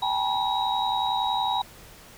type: tone cluster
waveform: sine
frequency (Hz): 785 / 856 / 966 / 3824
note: G5 / A5 / B5 / A#7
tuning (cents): +2 / -48 / -39 / +43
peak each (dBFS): -28 / -29 / -27 / -30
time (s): 0.02-1.62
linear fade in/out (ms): 5
effects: pink hiss -48 dBFS RMS until 2.17 s